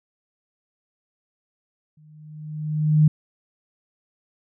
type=tone with exponential growth; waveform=sine; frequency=153 Hz; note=D#3; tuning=29 cents flat; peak=-10 dBFS; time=1.97-3.08 s; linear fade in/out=5 ms; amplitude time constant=240 ms; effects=none